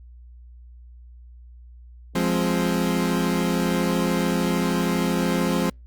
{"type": "chord", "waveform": "30% pulse", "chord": "F minor", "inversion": "none", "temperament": "equal", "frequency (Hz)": [174.61, 207.7, 261.6], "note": ["F3", "Ab3", "C4"], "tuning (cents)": [0, 0, 0], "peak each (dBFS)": [-21, -23, -23], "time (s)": [2.15, 5.7], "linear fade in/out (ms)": 5, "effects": ["added 60 Hz sine -42 dBFS peak until 5.86 s", "Opus 48 kbps"]}